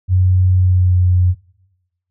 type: tone with pitch glide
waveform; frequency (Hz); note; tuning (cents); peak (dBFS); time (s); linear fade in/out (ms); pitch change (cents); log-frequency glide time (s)
sine; 92.1 to 90.15; F#2 to F#2; -7 to -45; -9; 0.08-1.35; 50; -38; 0.56-1.05
effects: noise-tail reverb RT60 1.0 s tail -21 dB re dry